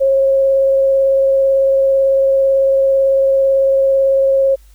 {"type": "tone with vibrato", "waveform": "sine", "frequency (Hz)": 541, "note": "C#5", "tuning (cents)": -42, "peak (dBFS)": -9, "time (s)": [0, 4.56], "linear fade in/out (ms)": 20, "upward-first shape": "sine", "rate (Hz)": 18, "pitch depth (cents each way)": 10, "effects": ["added 50 Hz sine -41 dBFS peak until 4.74 s", "white hiss -54 dBFS RMS until 4.74 s"]}